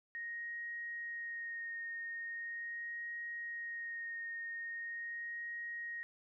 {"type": "tone with vibrato", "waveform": "sine", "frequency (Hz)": 1864.7, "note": "A#6", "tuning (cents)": 0, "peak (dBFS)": -40, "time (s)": [0.15, 6.03], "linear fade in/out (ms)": 0, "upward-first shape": "sine", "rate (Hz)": 0.41, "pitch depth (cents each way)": 14, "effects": []}